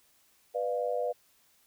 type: chord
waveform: sine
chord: B diminished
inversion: none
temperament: equal with one note detuned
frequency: 493.9 / 597.6 / 698.5 Hz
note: B4 / D5 / F5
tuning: 0 / +30 / 0 cents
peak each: -31 / -33 / -35 dBFS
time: 0.54-1.13 s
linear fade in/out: 20 ms
effects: white hiss -66 dBFS RMS until 1.66 s